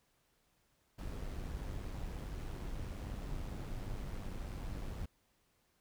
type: noise with amplitude modulation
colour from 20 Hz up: brown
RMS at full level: -40 dBFS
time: 0.98-5.06 s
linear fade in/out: 10 ms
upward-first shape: sine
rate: 98.7 Hz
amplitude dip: 40%
effects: pink hiss -75 dBFS RMS until 5.8 s